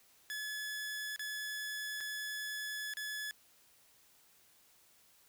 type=tone with dropouts; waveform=sawtooth; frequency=1710 Hz; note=A6; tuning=50 cents flat; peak=-35 dBFS; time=0.3-3.31 s; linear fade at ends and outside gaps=0 ms; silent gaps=1.161-1.194 / 2.005-2.009 / 2.937-2.97 s; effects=white hiss -66 dBFS RMS until 5.28 s